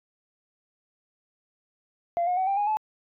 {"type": "tone with pitch steps", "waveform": "sine", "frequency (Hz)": [688, 719.7, 752.9, 787.6, 823.9, 861.8], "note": ["F5", "F#5", "F#5", "G5", "G#5", "A5"], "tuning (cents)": [-26, -48, 30, 8, -14, -36], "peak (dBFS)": -21, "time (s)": [2.17, 2.77], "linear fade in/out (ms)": 0, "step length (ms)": 100, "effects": ["tanh soft clip ceiling -19 dBFS"]}